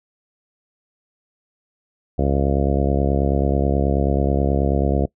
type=harmonic tone; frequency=69.3 Hz; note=C#2; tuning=in tune; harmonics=1 / 2 / 3 / 4 / 5 / 6 / 7 / 8 / 9 / 10; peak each=-20 / -23 / -25 / -26 / -27 / -28 / -28 / -29 / -30 / -30 dBFS; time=2.18-5.06 s; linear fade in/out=10 ms; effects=noise-tail reverb RT60 0.1 s tail -22 dB re dry